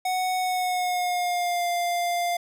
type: tone with pitch glide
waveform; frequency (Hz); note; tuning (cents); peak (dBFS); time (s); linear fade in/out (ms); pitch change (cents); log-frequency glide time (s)
square; 740 to 698.5; F#5 to F5; 0 to 0; -24; 0.05-2.37; 5; -100; 0.38-1.67
effects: none